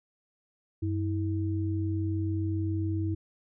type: tone pair together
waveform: sine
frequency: 96 / 322.9 Hz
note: G2 / E4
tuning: -36 / -36 cents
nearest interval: octave + major sixth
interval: 2100 cents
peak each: -28 / -32 dBFS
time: 0.82-3.15 s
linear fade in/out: 10 ms
effects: none